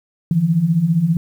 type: beating tone pair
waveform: sine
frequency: 154.4 / 169.4 Hz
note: D#3 / E3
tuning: -13 / +48 cents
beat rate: 15 Hz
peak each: -19 / -14 dBFS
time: 0.31-1.17 s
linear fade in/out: 2 ms
effects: 8-bit